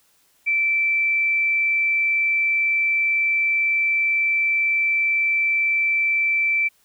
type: tone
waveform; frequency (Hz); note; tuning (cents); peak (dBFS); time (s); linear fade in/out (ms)
sine; 2331; D7; -14; -17; 0.46-6.69; 20
effects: white hiss -61 dBFS RMS until 6.84 s